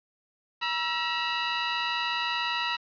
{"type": "tone pair together", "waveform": "15% pulse", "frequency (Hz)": [957, 1332.1], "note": ["A#5", "E6"], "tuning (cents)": [45, 18], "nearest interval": "tritone", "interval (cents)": 573, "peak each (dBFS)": [-22, -24], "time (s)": [0.61, 2.77], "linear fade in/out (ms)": 20, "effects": ["resampled to 11025 Hz", "8-bit"]}